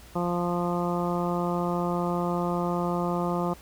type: harmonic tone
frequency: 174.9 Hz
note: F3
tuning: 3 cents sharp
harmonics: 1 / 2 / 3 / 4 / 5 / 6 / 7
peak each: -28 / -31 / -33 / -34 / -35 / -36 / -36 dBFS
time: 0.15-3.54 s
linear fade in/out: 10 ms
effects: added 60 Hz sine -51 dBFS peak until 3.61 s + pink hiss -51 dBFS RMS until 3.61 s